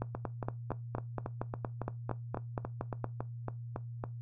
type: two click trains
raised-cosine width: 1 ms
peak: -20 / -22 dBFS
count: 14 / 15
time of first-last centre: 0.02-3.043 / 0.15-4.039 s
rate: 4.3 / 3.6 Hz
effects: noise-tail reverb RT60 0.2 s tail -18 dB re dry + added 118 Hz sine -40 dBFS peak until 4.21 s